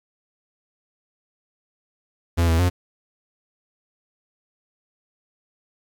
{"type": "tone with pitch steps", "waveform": "45% pulse", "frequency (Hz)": [84.9, 82, 89.3], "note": ["F2", "E2", "F2"], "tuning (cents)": [-48, -9, 39], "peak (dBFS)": -16, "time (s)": [2.37, 2.7], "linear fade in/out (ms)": 20, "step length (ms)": 110, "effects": ["9-bit"]}